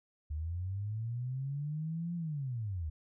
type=linear two-way sweep; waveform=sine; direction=up then down; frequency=73.1 to 174.4 to 73.1 Hz; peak=-34 dBFS; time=0.3-2.9 s; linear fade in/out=10 ms; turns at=2.15 s; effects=none